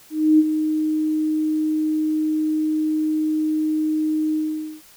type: tone with ADSR envelope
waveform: sine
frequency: 310 Hz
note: D#4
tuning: 6 cents flat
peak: -9 dBFS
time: 0.1-4.82 s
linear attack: 290 ms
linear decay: 40 ms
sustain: -9 dB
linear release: 480 ms
effects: white hiss -49 dBFS RMS until 4.96 s